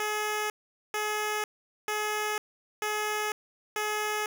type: tone bursts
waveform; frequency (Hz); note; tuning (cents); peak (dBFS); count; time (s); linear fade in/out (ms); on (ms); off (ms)
10% pulse; 423.7; G#4; +35; -20; 5; 0-4.26; 2; 500; 440
effects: none